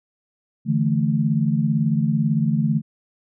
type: chord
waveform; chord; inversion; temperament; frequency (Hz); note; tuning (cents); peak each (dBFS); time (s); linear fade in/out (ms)
sine; D suspended second; none; equal; 146.83 / 164.81 / 220; D3 / E3 / A3; 0 / 0 / 0; -21 / -22 / -21; 0.65-2.82; 50
effects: none